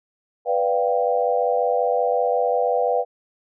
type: chord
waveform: sine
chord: G dominant seventh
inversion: first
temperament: equal with one note detuned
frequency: 493.9 / 589 / 698.5 / 784 Hz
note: B4 / D5 / F5 / G5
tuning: 0 / +5 / 0 / 0 cents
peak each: -21 / -25 / -23 / -25 dBFS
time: 0.45-3.05 s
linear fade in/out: 50 ms
effects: none